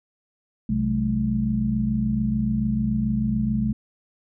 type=tone cluster; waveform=sine; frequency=61.2 / 129.9 / 187.5 / 214.4 Hz; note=B1 / C3 / F#3 / A3; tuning=-15 / -12 / +23 / -45 cents; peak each=-30 / -27 / -30 / -22 dBFS; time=0.69-3.73 s; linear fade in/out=5 ms; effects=none